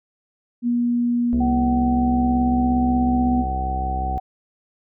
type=tone with pitch glide; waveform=sine; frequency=240 to 245.5 Hz; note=B3 to B3; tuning=-49 to -10 cents; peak=-17 dBFS; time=0.62-3.45 s; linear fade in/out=50 ms; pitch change=+39 cents; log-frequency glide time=1.39-2.75 s
type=harmonic tone; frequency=65.41 Hz; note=C2; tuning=in tune; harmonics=1 / 2 / 3 / 4 / 5 / 6 / 7 / 8 / 10; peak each=-24 / -35 / -35 / -39 / -38 / -41 / -43 / -43 / -45 dBFS; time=1.33-4.18 s; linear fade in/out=0 ms
type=tone; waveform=sine; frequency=754 Hz; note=F#5; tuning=32 cents sharp; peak=-24 dBFS; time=1.4-4.2 s; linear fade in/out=10 ms
effects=none